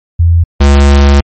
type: tone pair in turn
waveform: sine / square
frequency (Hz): 84.5 / 70.37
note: E2 / C#2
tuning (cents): +43 / +27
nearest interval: minor third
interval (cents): 316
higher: first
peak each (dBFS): -3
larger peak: neither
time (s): 0.19-0.44 / 0.6-1.21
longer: second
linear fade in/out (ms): 10
effects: MP3 32 kbps